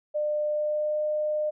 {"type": "tone with pitch glide", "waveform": "sine", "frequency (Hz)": [600, 606.3], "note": ["D5", "D#5"], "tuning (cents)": [37, -45], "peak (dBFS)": -24, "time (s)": [0.14, 1.51], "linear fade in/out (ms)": 20, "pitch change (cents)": 18, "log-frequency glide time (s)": [0.47, 1.04], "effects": []}